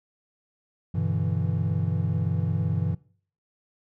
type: chord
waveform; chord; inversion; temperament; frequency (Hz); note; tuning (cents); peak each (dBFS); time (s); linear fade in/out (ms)
triangle; E minor seventh; first; equal; 98 / 123.47 / 146.83 / 164.81; G2 / B2 / D3 / E3; 0 / 0 / 0 / 0; -25 / -28 / -29 / -26; 0.94-2.95; 10
effects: noise-tail reverb RT60 0.5 s tail -22 dB re dry